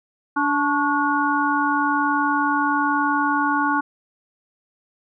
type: harmonic tone with a mistuned harmonic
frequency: 290 Hz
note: D4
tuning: 22 cents flat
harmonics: 1 / 3 / 4 / 5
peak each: -23 / -23 / -23 / -23 dBFS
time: 0.36-3.81 s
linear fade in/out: 10 ms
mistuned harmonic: 4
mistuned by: -78 cents
effects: none